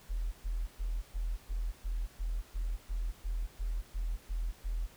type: tone bursts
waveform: sine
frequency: 41.2 Hz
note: E1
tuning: in tune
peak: -31 dBFS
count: 14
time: 0.09-4.87 s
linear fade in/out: 20 ms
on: 230 ms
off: 120 ms
effects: pink hiss -58 dBFS RMS until 4.96 s